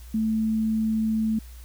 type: tone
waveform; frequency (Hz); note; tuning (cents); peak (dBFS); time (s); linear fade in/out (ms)
sine; 220; A3; 0; -21; 0.14-1.39; 5
effects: added 60 Hz sine -40 dBFS peak until 1.64 s + white hiss -53 dBFS RMS until 1.64 s